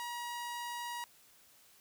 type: tone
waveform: sawtooth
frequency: 956 Hz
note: A#5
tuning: 43 cents sharp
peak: -35 dBFS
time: 0-1.04 s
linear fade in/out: 0 ms
effects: white hiss -63 dBFS RMS until 1.8 s